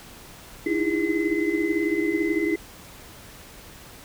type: tone cluster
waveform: sine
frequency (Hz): 304.1 / 317.5 / 335.6 / 407.4 / 2040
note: D#4 / D#4 / E4 / G#4 / C7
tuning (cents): -40 / +35 / +31 / -33 / -44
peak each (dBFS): -30 / -27 / -25 / -28 / -30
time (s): 0.66-2.56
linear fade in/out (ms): 5
effects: pink hiss -45 dBFS RMS until 4.04 s